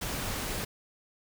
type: noise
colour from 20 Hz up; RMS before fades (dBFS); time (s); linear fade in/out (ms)
pink; -34; 0.01-0.65; 10
effects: none